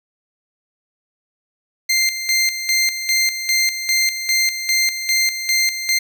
20% pulse tone with tremolo, 2093 Hz, C7, in tune, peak -9 dBFS, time 1.89-5.99 s, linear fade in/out 10 ms, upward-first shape square, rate 2.5 Hz, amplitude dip 65%, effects none

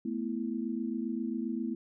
sine chord, A suspended second, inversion none, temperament just, 220 / 247.5 / 330 Hz, A3 / B3 / E4, 0 / +4 / +2 cents, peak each -35 / -35 / -37 dBFS, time 0.05-1.75 s, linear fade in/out 5 ms, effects none

